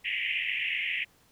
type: band-pass noise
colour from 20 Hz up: pink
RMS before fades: -31 dBFS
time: 0.04-1.05 s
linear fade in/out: 20 ms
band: 1900 to 3000 Hz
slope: 96 dB/octave
effects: pink hiss -63 dBFS RMS until 1.31 s